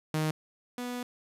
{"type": "tone pair in turn", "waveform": "sawtooth", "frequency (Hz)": [155.56, 245.8], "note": ["D#3", "B3"], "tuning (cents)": [0, -8], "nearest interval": "minor sixth", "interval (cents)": 792, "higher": "second", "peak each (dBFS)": [-23, -30], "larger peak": "first", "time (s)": [[0.14, 0.31], [0.78, 1.03]], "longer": "second", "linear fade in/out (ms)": 2, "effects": ["resampled to 32000 Hz", "9-bit"]}